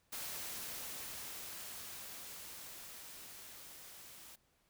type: noise with level ramp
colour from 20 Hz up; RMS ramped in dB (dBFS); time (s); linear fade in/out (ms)
white; -43 to -55; 0.12-4.36; 10
effects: pink hiss -75 dBFS RMS until 4.69 s